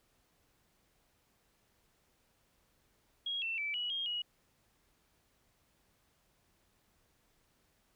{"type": "tone with pitch steps", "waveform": "sine", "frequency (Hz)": [3289, 2685, 2316, 2925, 3236, 2902], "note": ["G#7", "E7", "D7", "F#7", "G#7", "F#7"], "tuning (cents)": [-18, 31, -25, -21, -46, -34], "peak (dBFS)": -34, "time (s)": [3.26, 4.22], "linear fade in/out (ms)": 5, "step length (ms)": 160, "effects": ["pink hiss -73 dBFS RMS until 7.95 s"]}